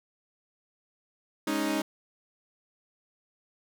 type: chord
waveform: sawtooth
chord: Ab suspended fourth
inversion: none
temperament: equal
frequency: 207.7 / 277.2 / 311.1 Hz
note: Ab3 / Db4 / Eb4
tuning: 0 / 0 / 0 cents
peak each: -30 / -28 / -25 dBFS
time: 1.47-1.82 s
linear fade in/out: 5 ms
effects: none